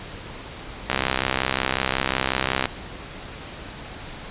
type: click train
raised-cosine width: 0.3 ms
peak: -4 dBFS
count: 116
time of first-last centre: 0.9-2.656 s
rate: 65.5 Hz
effects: pink hiss -37 dBFS RMS until 4.3 s + resampled to 8000 Hz